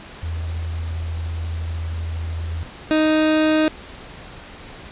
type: tone pair in turn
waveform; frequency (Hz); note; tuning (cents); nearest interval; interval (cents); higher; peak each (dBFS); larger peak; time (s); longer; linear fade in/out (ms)
sine / 30% pulse; 82.41 / 311.1; E2 / D#4; 0 / 0; octave + major seventh; 2300; second; -23 / -12; second; 0.23-2.63 / 2.91-3.68; first; 0
effects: pink hiss -39 dBFS RMS until 4.91 s + resampled to 8000 Hz